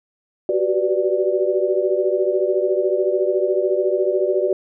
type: chord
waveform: sine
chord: G major seventh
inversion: third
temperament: equal with one note detuned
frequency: 370 / 383.9 / 493.9 / 587.3 Hz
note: F#4 / G4 / B4 / D5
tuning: 0 / -36 / 0 / 0 cents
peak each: -21 / -21 / -25 / -21 dBFS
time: 0.49-4.53 s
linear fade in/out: 2 ms
effects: none

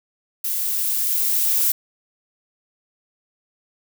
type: noise with level ramp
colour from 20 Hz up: violet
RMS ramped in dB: -24 to -18 dBFS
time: 0.44-1.72 s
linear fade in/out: 5 ms
effects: none

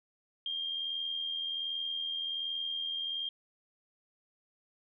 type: tone with amplitude modulation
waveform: sine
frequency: 3207 Hz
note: G7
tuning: 39 cents sharp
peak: -31 dBFS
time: 0.46-3.29 s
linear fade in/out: 2 ms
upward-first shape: sine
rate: 81.3 Hz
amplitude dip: 45%
effects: none

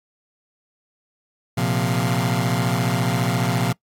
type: chord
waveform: sawtooth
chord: Bb suspended second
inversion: none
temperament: just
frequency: 116.54 / 131.11 / 174.81 Hz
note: Bb2 / C3 / F3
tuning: 0 / +4 / +2 cents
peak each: -19 dBFS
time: 1.57-3.73 s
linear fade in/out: 10 ms
effects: noise-tail reverb RT60 0.1 s tail -23 dB re dry + AAC 48 kbps

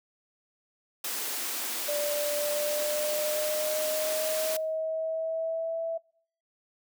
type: high-pass noise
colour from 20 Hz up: white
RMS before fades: -33 dBFS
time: 1.04-4.57 s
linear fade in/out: 5 ms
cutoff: 230 Hz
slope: 48 dB/octave
type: tone with pitch glide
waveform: sine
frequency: 587.3 to 659.2 Hz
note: D5 to E5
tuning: 0 to 0 cents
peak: -28 dBFS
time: 1.88-5.98 s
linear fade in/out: 10 ms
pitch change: +200 cents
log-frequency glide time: 2.36-5.81 s
effects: noise-tail reverb RT60 0.6 s tail -26 dB re dry

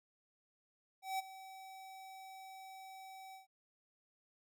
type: tone with ADSR envelope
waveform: square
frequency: 765 Hz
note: G5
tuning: 42 cents flat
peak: -35 dBFS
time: 1.02-3.47 s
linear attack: 170 ms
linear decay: 19 ms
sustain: -16 dB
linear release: 130 ms
effects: none

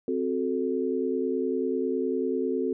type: chord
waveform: sine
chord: F# diminished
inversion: second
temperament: equal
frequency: 261.6 / 370 / 440 Hz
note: C4 / F#4 / A4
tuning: 0 / 0 / 0 cents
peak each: -29 dBFS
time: 0.08-2.73 s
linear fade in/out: 2 ms
effects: none

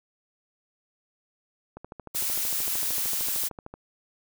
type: click train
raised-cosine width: 1 ms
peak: -26 dBFS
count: 27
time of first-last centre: 1.77-3.74 s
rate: 13.2 Hz
type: noise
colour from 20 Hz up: blue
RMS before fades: -28 dBFS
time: 2.14-3.49 s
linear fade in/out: 20 ms
effects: none

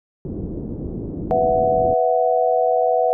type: low-pass noise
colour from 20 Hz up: white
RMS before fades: -28 dBFS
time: 0.25-1.94 s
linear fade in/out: 0 ms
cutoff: 360 Hz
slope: 24 dB/octave
type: chord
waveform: sine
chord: B suspended fourth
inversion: none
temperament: equal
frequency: 493.9 / 659.3 / 740 Hz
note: B4 / E5 / F#5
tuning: 0 / 0 / 0 cents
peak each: -19 dBFS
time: 1.31-3.13 s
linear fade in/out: 0 ms
effects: none

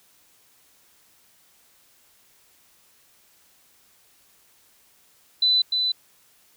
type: tone with echo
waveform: sine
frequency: 4000 Hz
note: B7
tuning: 21 cents sharp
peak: -16 dBFS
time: 5.42-5.62 s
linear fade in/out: 5 ms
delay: 300 ms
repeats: 1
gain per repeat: -4 dB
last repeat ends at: 5.92 s
effects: white hiss -59 dBFS RMS until 6.56 s

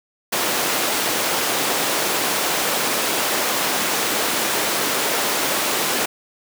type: high-pass noise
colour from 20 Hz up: pink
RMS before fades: -21 dBFS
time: 0.32-6.06 s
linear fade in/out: 10 ms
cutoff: 350 Hz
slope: 12 dB/octave
effects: none

